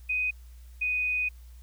sine tone pair in turn, 2500 / 2490 Hz, D#7 / D#7, +8 / +1 cents, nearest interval unison, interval 7 cents, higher first, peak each -25 dBFS, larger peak neither, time 0.09-0.31 / 0.81-1.29 s, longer second, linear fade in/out 10 ms, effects added 60 Hz sine -45 dBFS peak until 1.62 s + white hiss -63 dBFS RMS until 1.62 s

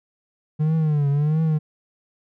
triangle tone with vibrato, 150.5 Hz, D3, 43 cents sharp, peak -15 dBFS, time 0.59-1.59 s, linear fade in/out 20 ms, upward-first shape triangle, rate 1.5 Hz, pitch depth 130 cents each way, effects none

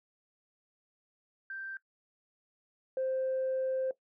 sine tone pair in turn, 1568 / 523.3 Hz, G6 / C5, 0 / 0 cents, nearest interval octave + perfect fifth, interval 1900 cents, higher first, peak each -38 / -28 dBFS, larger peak second, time 1.5-1.77 / 2.97-3.91 s, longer second, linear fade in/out 2 ms, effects noise-tail reverb RT60 0.1 s tail -17 dB re dry + tanh soft clip ceiling -26 dBFS

